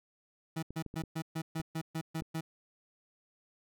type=tone bursts; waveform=30% pulse; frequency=161.1 Hz; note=E3; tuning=39 cents flat; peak=-31 dBFS; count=10; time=0.56-2.41 s; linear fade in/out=10 ms; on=68 ms; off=130 ms
type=clicks; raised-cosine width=3 ms; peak=-30 dBFS; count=6; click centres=0.706 / 0.863 / 0.941 / 1.037 / 1.6 / 2.221 s
effects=none